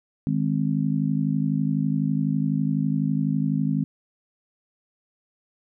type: harmonic tone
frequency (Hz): 52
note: G#1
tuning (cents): +3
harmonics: 3 / 4 / 5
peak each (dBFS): -24 / -25 / -26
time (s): 0.27-3.84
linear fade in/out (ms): 0
effects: none